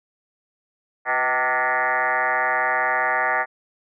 sine tone with frequency modulation, 1307 Hz, E6, 15 cents flat, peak -18 dBFS, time 1.05-3.46 s, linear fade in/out 50 ms, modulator 135 Hz, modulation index 5.1, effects none

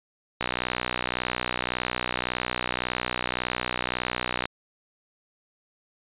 click train, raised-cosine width 0.3 ms, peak -9 dBFS, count 251, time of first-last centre 0.41-4.455 s, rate 61.8 Hz, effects resampled to 8000 Hz

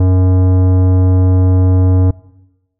sine tone with tanh clipping, 92.5 Hz, F#2, in tune, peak -9 dBFS, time 0-2.11 s, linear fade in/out 5 ms, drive 15 dB, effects noise-tail reverb RT60 1.0 s tail -21 dB re dry

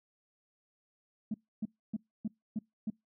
sine tone bursts, 216.5 Hz, A3, 28 cents flat, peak -30 dBFS, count 6, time 1.31-2.902 s, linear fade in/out 5 ms, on 32 ms, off 280 ms, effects noise-tail reverb RT60 0.2 s tail -26 dB re dry + tanh soft clip ceiling -27 dBFS

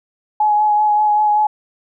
sine tone with vibrato, 843 Hz, G#5, 26 cents sharp, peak -11 dBFS, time 0.4-1.47 s, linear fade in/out 5 ms, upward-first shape sine, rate 5.2 Hz, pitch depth 18 cents each way, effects none

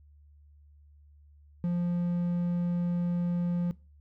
triangle tone, 174.61 Hz, F3, in tune, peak -24 dBFS, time 1.64-3.71 s, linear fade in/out 0 ms, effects noise-tail reverb RT60 0.3 s tail -21 dB re dry + added 73 Hz sine -54 dBFS peak until 4 s

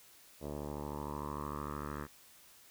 10% pulse tone with low-pass filter sweep, 73.3 Hz, D2, 3 cents flat, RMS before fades -41 dBFS, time 0.4-2.08 s, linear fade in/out 50 ms, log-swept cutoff 680 to 1500 Hz, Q 4.7, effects white hiss -60 dBFS RMS until 2.7 s

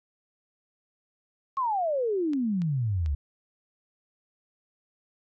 clicks, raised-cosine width 0.2 ms, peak -35 / -27 / -28 / -29 dBFS, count 4, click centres 1.57 / 2.334 / 2.619 / 3.061 s
sine exponential sweep, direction down, 1108.7 to 67.3 Hz, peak -24 dBFS, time 1.57-3.15 s, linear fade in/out 5 ms
effects none

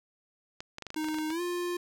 clicks, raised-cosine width 0.2 ms, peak -22 dBFS, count 11, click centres 0.605 / 0.784 / 0.823 / 0.867 / 0.904 / 0.944 / 1.044 / 1.086 / 1.144 / 1.186 / 1.304 s
square tone with pitch glide, 310.2 to 352.2 Hz, D#4 to F4, -5 to +15 cents, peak -31 dBFS, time 0.96-1.77 s, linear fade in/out 5 ms, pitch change +220 cents, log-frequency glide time 1.29-1.41 s
effects none

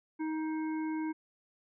harmonic tone with a mistuned harmonic, 314.2 Hz, D#4, 17 cents sharp, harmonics 1 / 3 / 5 / 7, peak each -32 / -43 / -50 / -50 dBFS, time 0.19-1.13 s, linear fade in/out 20 ms, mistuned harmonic 7, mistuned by -17 cents, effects none

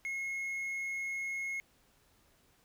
triangle tone, 2166 Hz, C#7, 41 cents flat, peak -33 dBFS, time 0.05-1.6 s, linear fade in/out 0 ms, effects pink hiss -68 dBFS RMS until 2.64 s

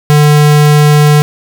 square tone, 148.8 Hz, D3, 23 cents sharp, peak -4 dBFS, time 0.1-1.22 s, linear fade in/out 0 ms, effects none

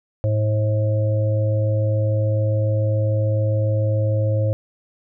harmonic tone, 107 Hz, A2, 48 cents flat, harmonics 1 / 3 / 5 / 6, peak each -17 / -33 / -24 / -36 dBFS, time 0.24-4.53 s, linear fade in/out 0 ms, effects none

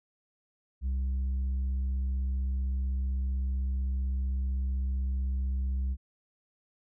triangle tone with tanh clipping, 65.41 Hz, C2, in tune, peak -28 dBFS, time 0.81-5.97 s, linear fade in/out 50 ms, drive 8 dB, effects none

